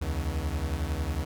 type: beating tone pair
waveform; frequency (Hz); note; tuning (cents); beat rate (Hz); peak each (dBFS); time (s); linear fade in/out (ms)
40% pulse; 69.3 / 80.3; C#2 / E2; 0 / -45; 11; -30; 0.01-1.25; 10
effects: none